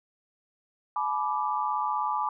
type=chord; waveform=sine; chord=G# diminished; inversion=none; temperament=equal with one note detuned; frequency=852 / 987.8 / 1174.7 Hz; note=G#5 / B5 / D6; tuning=+44 / 0 / 0 cents; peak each=-30 dBFS; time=0.96-2.29 s; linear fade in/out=2 ms; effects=none